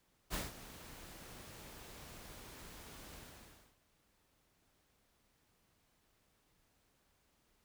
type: noise with ADSR envelope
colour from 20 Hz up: pink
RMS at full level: -38 dBFS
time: 0.3-3.77 s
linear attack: 41 ms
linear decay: 170 ms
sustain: -15 dB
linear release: 630 ms
effects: pink hiss -75 dBFS RMS until 7.64 s